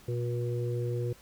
harmonic tone, 120.4 Hz, B2, 44 cents flat, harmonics 1 / 3 / 4, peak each -30 / -36 / -37 dBFS, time 0.08-1.13 s, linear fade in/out 5 ms, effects pink hiss -56 dBFS RMS until 1.21 s

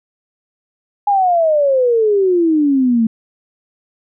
sine exponential sweep, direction down, 830.6 to 220 Hz, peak -10 dBFS, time 1.07-3.07 s, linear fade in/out 5 ms, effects none

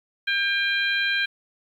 harmonic tone, 799 Hz, G5, 33 cents sharp, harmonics 2 / 3 / 4 / 5, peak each -23 / -27 / -29 / -31 dBFS, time 0.27-1.26 s, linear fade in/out 10 ms, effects 9-bit

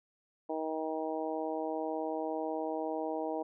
harmonic tone, 158.2 Hz, D#3, 29 cents sharp, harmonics 2 / 3 / 4 / 5 / 6, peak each -38 / -38 / -38 / -40 / -44 dBFS, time 0.49-3.43 s, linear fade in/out 10 ms, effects none

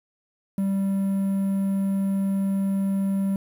triangle tone, 195.2 Hz, G3, 7 cents flat, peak -19 dBFS, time 0.58-3.36 s, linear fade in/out 2 ms, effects 8-bit

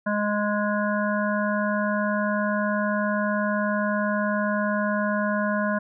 harmonic tone, 207.7 Hz, G#3, in tune, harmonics 1 / 3 / 5 / 7 / 8, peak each -25 / -27 / -30 / -30 / -33 dBFS, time 0.06-5.79 s, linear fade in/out 10 ms, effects none

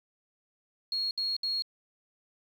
sine tone bursts, 4299 Hz, C8, 46 cents sharp, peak -28 dBFS, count 3, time 0.92-1.622 s, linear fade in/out 2 ms, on 190 ms, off 66 ms, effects 9-bit

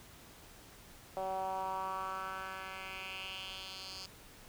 10% pulse tone with band-pass filter sweep, 189.6 Hz, F#3, 43 cents sharp, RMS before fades -41 dBFS, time 1.17-4.06 s, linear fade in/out 0 ms, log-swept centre 650 to 4900 Hz, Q 3.3, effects pink hiss -56 dBFS RMS until 4.48 s

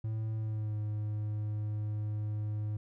triangle tone with pitch glide, 110 to 105.95 Hz, A2 to G#2, 0 to +35 cents, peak -30 dBFS, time 0.04-2.77 s, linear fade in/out 5 ms, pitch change -65 cents, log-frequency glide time 0.36-0.77 s, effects none

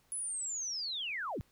sine linear sweep, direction down, 10350 to 49 Hz, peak -35 dBFS, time 0.12-1.41 s, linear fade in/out 0 ms, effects pink hiss -70 dBFS RMS until 1.51 s

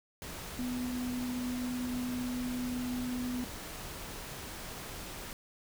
sine tone in noise, 248.3 Hz, B3, 9 cents sharp, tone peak -33 dBFS, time 0.59-3.44 s, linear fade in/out 0 ms, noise pink, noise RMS -43 dBFS, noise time 0.22-5.33 s, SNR +7 dB, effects none

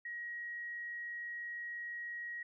sine tone, 1897 Hz, A#6, 30 cents sharp, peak -40 dBFS, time 0.05-2.43 s, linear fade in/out 5 ms, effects none

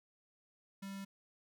square tone with notch filter, 196 Hz, G3, in tune, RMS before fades -45 dBFS, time 0.82-1.05 s, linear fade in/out 10 ms, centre 480 Hz, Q 0.78, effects none

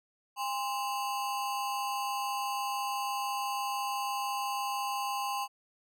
square ring-modulated tone, 923 Hz, A#5, 17 cents flat, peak -29 dBFS, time 0.36-5.48 s, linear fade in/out 50 ms, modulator 117 Hz, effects none

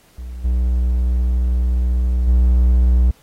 triangle tone with level steps, 61.4 Hz, B1, 9 cents flat, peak -25 / -12 / -8 dBFS, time 0.18-3.11 s, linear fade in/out 5 ms, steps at 0.44 / 2.27 s, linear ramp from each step 10 ms, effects pink hiss -53 dBFS RMS until 3.22 s + AAC 48 kbps

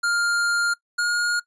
square tone pair in turn, 1404 / 1429.4 Hz, F6 / F6, +9 / +40 cents, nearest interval unison, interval 31 cents, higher second, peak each -20 / -20 dBFS, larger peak neither, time 0.03-0.74 / 0.98-1.4 s, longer first, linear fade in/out 10 ms, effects noise-tail reverb RT60 0.1 s tail -21 dB re dry + resampled to 22050 Hz

